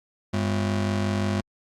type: ring-modulated tone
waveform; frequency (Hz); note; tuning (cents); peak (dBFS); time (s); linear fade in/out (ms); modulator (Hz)
35% pulse; 150; D3; +37; -18; 0.33-1.41; 10; 52.2
effects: low-pass 7000 Hz 12 dB/octave + Opus 48 kbps

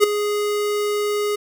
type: tone with ADSR envelope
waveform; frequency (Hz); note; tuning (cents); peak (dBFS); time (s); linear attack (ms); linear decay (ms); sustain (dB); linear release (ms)
square; 415.3; G#4; 0; -8; 0-1.36; 37; 7; -12; 10
effects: none

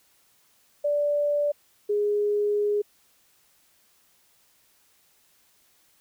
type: tone pair in turn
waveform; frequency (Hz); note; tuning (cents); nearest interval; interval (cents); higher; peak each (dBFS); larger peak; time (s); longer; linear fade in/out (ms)
sine; 584 / 414; D5 / G#4; -10 / -5; tritone; 595; first; -21; neither; 0.84-1.52 / 1.89-2.82; second; 10
effects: white hiss -63 dBFS RMS until 6 s

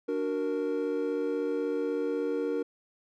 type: chord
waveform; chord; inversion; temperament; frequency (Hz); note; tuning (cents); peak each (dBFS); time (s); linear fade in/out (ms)
triangle; D augmented; none; equal; 293.7 / 370 / 466.2; D4 / F#4 / A#4; 0 / 0 / 0; -31 / -33 / -28; 0.08-2.63; 10
effects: none

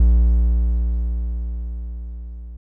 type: tone with level ramp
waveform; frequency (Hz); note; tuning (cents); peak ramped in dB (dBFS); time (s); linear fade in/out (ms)
triangle; 58.27; A#1; 0; -7 to -30; 0-2.57; 5
effects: none

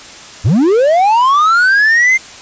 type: linear sweep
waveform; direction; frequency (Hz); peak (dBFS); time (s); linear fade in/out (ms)
triangle; up; 79.3 to 2118; -5; 0.44-2.18; 20
effects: white hiss -33 dBFS RMS until 2.41 s + resampled to 16000 Hz

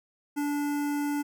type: tone with notch filter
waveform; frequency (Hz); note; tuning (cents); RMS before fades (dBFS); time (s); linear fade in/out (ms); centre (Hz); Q
square; 290.3; D4; -20; -29; 0.36-1.23; 20; 3800; 0.94
effects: none

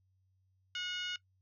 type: harmonic tone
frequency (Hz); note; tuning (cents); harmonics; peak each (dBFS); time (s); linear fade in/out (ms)
726; F#5; -33; 2 / 3 / 4 / 5 / 6 / 7 / 8 / 9; -42 / -46 / -40 / -46 / -53 / -52 / -57 / -55; 0.75-1.16; 2
effects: noise-tail reverb RT60 0.1 s tail -18 dB re dry + added 94 Hz sine -70 dBFS peak until 1.41 s

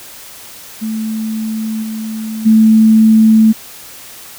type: tone with level steps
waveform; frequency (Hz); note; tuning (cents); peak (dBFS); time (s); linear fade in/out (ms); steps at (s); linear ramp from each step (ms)
sine; 220; A3; 0; -16 / -19 / -4; 0.81-3.53; 20; 1.82 / 2.45; 20
effects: white hiss -34 dBFS RMS until 4.38 s

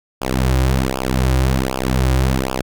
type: tone with flanger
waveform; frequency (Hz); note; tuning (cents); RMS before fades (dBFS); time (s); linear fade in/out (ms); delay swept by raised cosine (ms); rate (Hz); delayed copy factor
sawtooth; 64.9; C2; -13; -17; 0.21-2.62; 10; 0.49 to 4.59; 1.3; -1
effects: none

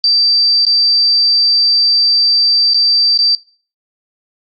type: tone with dropouts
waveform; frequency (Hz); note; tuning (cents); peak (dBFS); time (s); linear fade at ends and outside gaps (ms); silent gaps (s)
sine; 4670; D8; -11; -8; 0.04-3.35; 1; 0.651-0.666 / 2.736-2.744 / 3.175-3.189
effects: noise-tail reverb RT60 0.4 s tail -22 dB re dry + Opus 48 kbps

